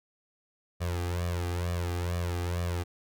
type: tone with flanger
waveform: sawtooth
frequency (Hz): 87.31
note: F2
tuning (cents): 0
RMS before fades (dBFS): -31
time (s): 0.8-2.84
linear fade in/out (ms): 20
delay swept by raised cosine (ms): 1.7 to 2.54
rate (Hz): 2.2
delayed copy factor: +0.85
effects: none